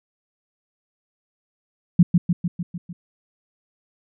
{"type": "tone with echo", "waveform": "sine", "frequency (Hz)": 174.61, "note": "F3", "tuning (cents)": 0, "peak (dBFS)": -7, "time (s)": [1.99, 2.03], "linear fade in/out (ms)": 5, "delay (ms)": 150, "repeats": 6, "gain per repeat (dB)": -4, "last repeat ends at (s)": 2.93, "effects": []}